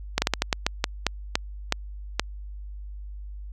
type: slowing click train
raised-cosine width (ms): 0.2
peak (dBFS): -3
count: 12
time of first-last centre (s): 0.18-2.196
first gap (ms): 40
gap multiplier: 1.28
effects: added 50 Hz sine -35 dBFS peak until 3.52 s